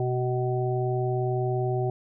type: harmonic tone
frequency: 125.5 Hz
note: B2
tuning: 28 cents sharp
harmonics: 1 / 3 / 5 / 6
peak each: -26 / -28 / -35 / -33 dBFS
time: 0-1.9 s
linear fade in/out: 2 ms
effects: none